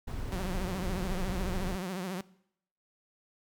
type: noise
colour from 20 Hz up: brown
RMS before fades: -35 dBFS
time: 0.07-1.76 s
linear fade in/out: 10 ms
type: tone with vibrato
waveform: sawtooth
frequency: 185 Hz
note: F#3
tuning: in tune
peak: -30 dBFS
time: 0.32-2.21 s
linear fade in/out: 0 ms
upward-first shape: triangle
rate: 14 Hz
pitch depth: 120 cents each way
effects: noise-tail reverb RT60 0.7 s tail -20 dB re dry